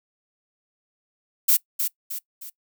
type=noise with echo; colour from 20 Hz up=violet; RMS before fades=-17 dBFS; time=1.48-1.57 s; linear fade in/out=10 ms; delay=310 ms; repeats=3; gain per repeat=-7 dB; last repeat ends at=2.5 s; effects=noise-tail reverb RT60 0.1 s tail -21 dB re dry